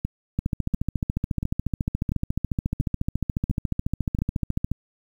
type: two click trains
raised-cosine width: 5 ms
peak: -11 / -13 dBFS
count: 62 / 7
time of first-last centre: 0.39-4.716 / 0.05-4.188 s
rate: 14.1 / 1.45 Hz
effects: 8-bit